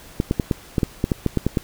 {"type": "clicks", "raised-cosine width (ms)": 3, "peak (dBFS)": -5, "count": 12, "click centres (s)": [0.201, 0.311, 0.398, 0.512, 0.782, 0.832, 1.041, 1.118, 1.263, 1.373, 1.466, 1.572], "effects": ["pink hiss -44 dBFS RMS until 1.63 s"]}